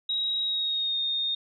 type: tone with pitch glide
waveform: sine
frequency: 3817 to 3681 Hz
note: A#7 to A#7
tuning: +40 to -23 cents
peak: -25 dBFS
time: 0.09-1.35 s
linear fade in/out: 5 ms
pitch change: -63 cents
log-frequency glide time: 0.42-0.98 s
effects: none

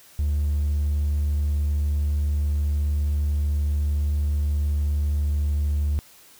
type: tone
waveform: triangle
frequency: 73.42 Hz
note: D2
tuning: in tune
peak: -17 dBFS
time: 0.19-5.99 s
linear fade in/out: 0 ms
effects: tanh soft clip ceiling -15 dBFS + white hiss -51 dBFS RMS until 6.39 s

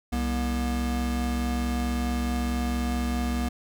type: tone pair together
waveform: square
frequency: 65.13 / 240 Hz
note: C2 / B3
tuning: -7 / -49 cents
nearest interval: octave + major seventh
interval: 2258 cents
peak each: -28 / -29 dBFS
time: 0.12-3.49 s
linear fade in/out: 10 ms
effects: none

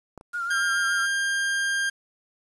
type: clicks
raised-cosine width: 1 ms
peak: -26 / -32 dBFS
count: 2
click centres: 0.177 / 0.211 s
type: tone with vibrato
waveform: sine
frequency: 1400 Hz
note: F6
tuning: 4 cents sharp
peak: -26 dBFS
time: 0.33-1.07 s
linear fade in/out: 20 ms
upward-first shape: triangle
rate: 7 Hz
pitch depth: 52 cents each way
type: tone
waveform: 40% pulse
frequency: 1600 Hz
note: G6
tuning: 35 cents sharp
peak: -22 dBFS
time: 0.5-1.9 s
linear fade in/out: 10 ms
effects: resampled to 24000 Hz + 8-bit

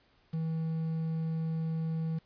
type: tone with quantisation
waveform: triangle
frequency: 161.4 Hz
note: E3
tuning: 36 cents flat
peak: -28 dBFS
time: 0.33-2.19 s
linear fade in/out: 10 ms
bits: 9
effects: pink hiss -67 dBFS RMS until 2.25 s + resampled to 11025 Hz

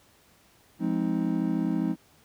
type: chord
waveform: triangle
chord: F minor seventh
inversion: none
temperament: just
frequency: 174.61 / 209.5 / 261.9 / 314.3 Hz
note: F3 / Ab3 / C4 / Eb4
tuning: 0 / +15 / +2 / +18 cents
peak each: -28 dBFS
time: 0.79-1.96 s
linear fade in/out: 50 ms
effects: pink hiss -60 dBFS RMS until 2.24 s + high-pass 60 Hz 12 dB/octave

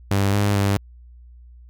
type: tone with pitch steps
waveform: sawtooth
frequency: 99.2 / 102 / 99.8 Hz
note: G2 / G#2 / G2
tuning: +21 / -31 / +32 cents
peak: -13 dBFS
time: 0.11-0.77 s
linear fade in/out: 0 ms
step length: 220 ms
effects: added 60 Hz sine -42 dBFS peak until 1.69 s

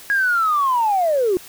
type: linear sweep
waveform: sine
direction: down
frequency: 1661.2 to 346.7 Hz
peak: -14 dBFS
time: 0.1-1.37 s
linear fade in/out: 0 ms
effects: tanh soft clip ceiling -10 dBFS + white hiss -41 dBFS RMS until 1.48 s

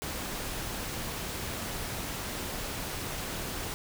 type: noise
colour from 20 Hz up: pink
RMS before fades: -36 dBFS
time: 0.02-3.74 s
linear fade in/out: 0 ms
effects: none

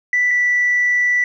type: tone pair in turn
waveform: sine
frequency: 1975.5 / 1966.5 Hz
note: B6 / B6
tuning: 0 / -8 cents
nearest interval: unison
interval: 8 cents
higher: first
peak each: -12 dBFS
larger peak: neither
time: 0.13-0.31 / 0.31-1.24 s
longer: second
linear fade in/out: 2 ms
effects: tanh soft clip ceiling -9 dBFS + 9-bit

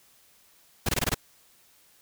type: noise bursts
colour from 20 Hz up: pink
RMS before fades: -25 dBFS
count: 6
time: 0.86-1.145 s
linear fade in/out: 5 ms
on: 30 ms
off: 21 ms
effects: white hiss -60 dBFS RMS until 2.01 s

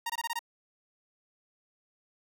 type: tone bursts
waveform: sawtooth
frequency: 932 Hz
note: A#5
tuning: 1 cent flat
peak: -27 dBFS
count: 6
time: 0.06-0.392 s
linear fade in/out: 5 ms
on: 37 ms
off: 22 ms
effects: none

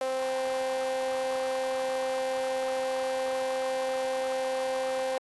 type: tone with high-pass filter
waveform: sawtooth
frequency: 261.6 Hz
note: C4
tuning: in tune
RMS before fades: -30 dBFS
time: 0.01-5.18 s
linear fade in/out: 2 ms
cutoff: 580 Hz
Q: 8.1
effects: AAC 32 kbps

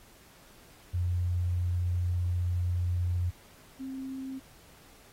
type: tone pair in turn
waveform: sine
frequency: 88.5 / 265.2 Hz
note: F2 / C4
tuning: +23 / +23 cents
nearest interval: octave + perfect fifth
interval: 1900 cents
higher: second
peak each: -26 / -35 dBFS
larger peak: first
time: 0.93-3.31 / 3.79-4.4 s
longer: first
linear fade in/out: 20 ms
effects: pink hiss -57 dBFS RMS until 5.12 s + AAC 48 kbps

